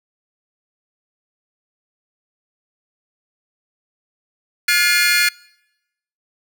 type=tone cluster; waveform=40% pulse; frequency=1429 / 1709 / 2113 / 2427 / 4319 Hz; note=F6 / G#6 / C7 / D#7 / C#8; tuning=+39 / +49 / +16 / -44 / -46 cents; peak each=-19 dBFS; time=4.68-5.29 s; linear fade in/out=5 ms; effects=noise-tail reverb RT60 0.9 s tail -26 dB re dry

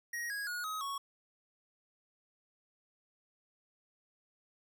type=tone with pitch steps; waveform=square; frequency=1887 / 1652.2 / 1446.7 / 1266.7 / 1109.1 Hz; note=A#6 / G#6 / F#6 / D#6 / C#6; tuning=+21 / -9 / -39 / +31 / +1 cents; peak=-37 dBFS; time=0.13-0.98 s; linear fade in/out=5 ms; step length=170 ms; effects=none

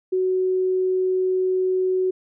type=tone; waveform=sine; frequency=372 Hz; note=F#4; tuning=9 cents sharp; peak=-18 dBFS; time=0.12-2.11 s; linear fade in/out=10 ms; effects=none

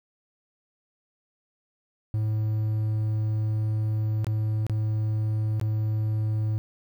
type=tone with dropouts; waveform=triangle; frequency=108.2 Hz; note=A2; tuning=29 cents flat; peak=-21 dBFS; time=2.14-6.58 s; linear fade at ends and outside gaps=0 ms; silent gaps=4.245-4.268 / 4.666-4.697 / 5.598-5.613 s; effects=10-bit

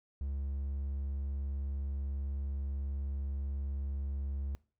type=tone; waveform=triangle; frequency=69.3 Hz; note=C#2; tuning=in tune; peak=-32 dBFS; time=0.21-4.55 s; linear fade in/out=0 ms; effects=noise-tail reverb RT60 0.4 s tail -22 dB re dry

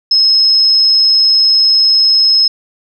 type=tone; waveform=sine; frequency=5170 Hz; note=E8; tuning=34 cents flat; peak=-6 dBFS; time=0.11-2.48 s; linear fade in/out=5 ms; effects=none

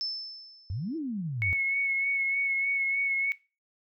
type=tone with exponential decay; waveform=sine; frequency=5274 Hz; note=E8; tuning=in tune; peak=-28 dBFS; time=0.01-0.98 s; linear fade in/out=0 ms; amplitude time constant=210 ms
type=exponential two-way sweep; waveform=sine; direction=up then down; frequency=82.7 to 339 to 82.7 Hz; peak=-30 dBFS; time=0.7-1.53 s; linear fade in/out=0 ms; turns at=0.96 s
type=tone with vibrato; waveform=sine; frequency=2200 Hz; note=C#7; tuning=14 cents flat; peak=-25 dBFS; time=1.42-3.32 s; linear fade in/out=0 ms; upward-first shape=sine; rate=3.3 Hz; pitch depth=23 cents each way
effects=noise-tail reverb RT60 0.3 s tail -19 dB re dry

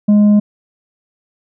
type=tone with tanh clipping; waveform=sine; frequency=207.7 Hz; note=G#3; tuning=in tune; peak=-7 dBFS; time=0.08-0.4 s; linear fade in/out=10 ms; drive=4 dB; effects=none

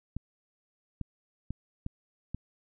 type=clicks; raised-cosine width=5 ms; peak=-22 dBFS; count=5; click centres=0.166 / 1.013 / 1.506 / 1.864 / 2.346 s; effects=none

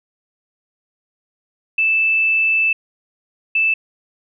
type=tone pair in turn; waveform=sine; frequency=2637 / 2637 Hz; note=E7 / E7; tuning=0 / 0 cents; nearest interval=unison; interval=0 cents; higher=neither; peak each=-13 dBFS; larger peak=neither; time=1.78-2.73 / 3.55-3.74 s; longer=first; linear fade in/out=5 ms; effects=none

